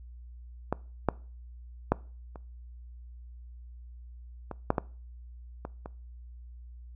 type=clicks; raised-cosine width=1 ms; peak=-13 / -9 / -8 / -29 / -22 / -9 / -12 / -22 / -25 dBFS; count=9; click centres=0.726 / 1.087 / 1.92 / 2.358 / 4.513 / 4.704 / 4.782 / 5.651 / 5.859 s; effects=noise-tail reverb RT60 0.4 s tail -22 dB re dry + added 60 Hz sine -44 dBFS peak until 6.95 s